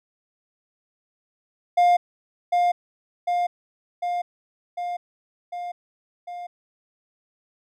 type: tone with echo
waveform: triangle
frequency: 706 Hz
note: F5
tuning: 19 cents sharp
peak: -12 dBFS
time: 1.77-1.97 s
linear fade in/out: 10 ms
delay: 750 ms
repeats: 6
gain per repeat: -3 dB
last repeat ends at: 6.47 s
effects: none